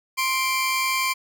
sawtooth tone pair together, 1049.7 / 2349 Hz, C6 / D7, +5 / 0 cents, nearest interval octave + major second, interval 1395 cents, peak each -20 / -21 dBFS, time 0.17-1.14 s, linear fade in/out 20 ms, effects none

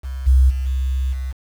sine tone with level steps, 65.41 Hz, C2, in tune, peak -24 / -8 / -19 / -17 / -22 dBFS, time 0.03-1.33 s, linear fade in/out 20 ms, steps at 0.26 / 0.49 / 0.65 / 1.12 s, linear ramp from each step 20 ms, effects tanh soft clip ceiling -4 dBFS + 7-bit

